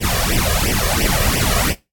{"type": "noise with flanger", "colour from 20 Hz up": "pink", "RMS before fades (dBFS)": -17, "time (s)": [0, 1.75], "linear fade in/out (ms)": 50, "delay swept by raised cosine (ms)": [0.36, 1.76], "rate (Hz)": 2.9, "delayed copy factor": 1, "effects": ["noise-tail reverb RT60 0.2 s tail -17 dB re dry", "AAC 64 kbps"]}